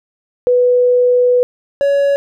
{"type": "tone pair in turn", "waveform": ["sine", "triangle"], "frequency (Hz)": [493.9, 562], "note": ["B4", "C#5"], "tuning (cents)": [0, 24], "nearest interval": "major second", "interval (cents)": 224, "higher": "second", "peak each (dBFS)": -8, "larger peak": "neither", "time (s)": [[0.47, 1.43], [1.81, 2.16]], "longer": "first", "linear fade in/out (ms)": 0, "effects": []}